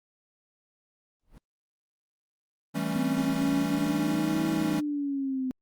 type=noise with exponential growth; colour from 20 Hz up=brown; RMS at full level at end=-42 dBFS; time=1.21-1.38 s; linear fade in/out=0 ms; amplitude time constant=35 ms
type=chord; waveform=square; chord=A dominant seventh; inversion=second; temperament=equal with one note detuned; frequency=164.15 / 196 / 220 / 277.2 Hz; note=E3 / G3 / A3 / C#4; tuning=-7 / 0 / 0 / 0 cents; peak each=-34 dBFS; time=2.74-4.81 s; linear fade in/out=20 ms
type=exponential two-way sweep; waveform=sine; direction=up then down; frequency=255.7 to 319.7 to 255.7 Hz; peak=-27 dBFS; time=2.96-5.51 s; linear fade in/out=0 ms; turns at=4.5 s
effects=Opus 32 kbps